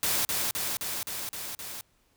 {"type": "noise with echo", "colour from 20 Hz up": "white", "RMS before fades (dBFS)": -27, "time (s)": [0.03, 0.25], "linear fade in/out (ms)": 0, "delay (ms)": 260, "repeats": 6, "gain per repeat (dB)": -2, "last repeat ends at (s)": 1.81, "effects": ["pink hiss -68 dBFS RMS until 2.16 s"]}